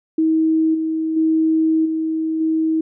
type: tone with level steps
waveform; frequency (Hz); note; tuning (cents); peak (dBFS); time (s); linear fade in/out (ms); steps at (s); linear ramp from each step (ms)
sine; 319.1; D#4; +44; -13 / -18 / -13 / -18 / -15; 0.18-2.81; 5; 0.74 / 1.16 / 1.85 / 2.4; 10
effects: none